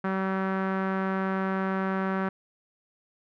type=tone with low-pass filter; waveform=sawtooth; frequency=191 Hz; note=G3; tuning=45 cents flat; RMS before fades=-28 dBFS; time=0.04-2.29 s; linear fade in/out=5 ms; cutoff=1500 Hz; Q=2.4; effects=none